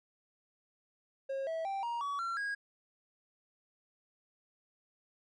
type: tone with pitch steps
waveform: triangle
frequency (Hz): 541 / 650.8 / 783 / 941.9 / 1133.2 / 1363.2 / 1640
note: C#5 / E5 / G5 / A#5 / C#6 / F6 / G#6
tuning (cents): -42 / -22 / -2 / +18 / +38 / -42 / -22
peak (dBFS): -32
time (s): 1.29-2.55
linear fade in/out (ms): 10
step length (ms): 180
effects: resampled to 22050 Hz